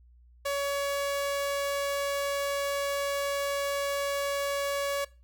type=tone; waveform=sawtooth; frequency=563 Hz; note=C#5; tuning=27 cents sharp; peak=-24 dBFS; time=0.45-5.05 s; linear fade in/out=10 ms; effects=noise-tail reverb RT60 0.3 s tail -20 dB re dry + added 60 Hz sine -54 dBFS peak until 5.23 s